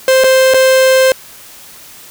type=tone with dropouts; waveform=45% pulse; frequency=523.3 Hz; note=C5; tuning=in tune; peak=-6 dBFS; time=0.08-1.12 s; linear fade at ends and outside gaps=1 ms; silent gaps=0.238-0.242 / 0.538-0.543 s; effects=white hiss -36 dBFS RMS until 2.1 s